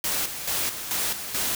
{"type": "noise with tremolo", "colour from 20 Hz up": "white", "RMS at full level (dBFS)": -26, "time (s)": [0.04, 1.55], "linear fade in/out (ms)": 2, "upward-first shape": "square", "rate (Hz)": 2.3, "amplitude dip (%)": 60, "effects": []}